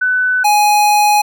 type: tone pair in turn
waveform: sine / square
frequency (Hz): 1500 / 833.9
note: F#6 / G#5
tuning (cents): +23 / +7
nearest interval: minor seventh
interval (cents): 1016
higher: first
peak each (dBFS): -11 / -9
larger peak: second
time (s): 0.01-0.44 / 0.44-1.22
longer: second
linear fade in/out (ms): 10
effects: none